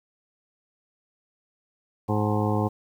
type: harmonic tone with a mistuned harmonic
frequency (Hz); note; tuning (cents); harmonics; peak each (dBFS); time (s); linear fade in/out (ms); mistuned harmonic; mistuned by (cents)
105.4; G#2; +26; 1 / 2 / 3 / 4 / 5 / 7 / 8 / 9 / 10; -25 / -28 / -30 / -31 / -32 / -33 / -34 / -35 / -35; 2.08-2.69; 20; 9; -70
effects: 9-bit